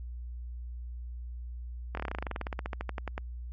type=slowing click train; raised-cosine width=0.5 ms; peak=-19 dBFS; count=24; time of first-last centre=1.95-3.179 s; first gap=23 ms; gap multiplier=1.07; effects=added 60 Hz sine -37 dBFS peak until 3.52 s + MP3 32 kbps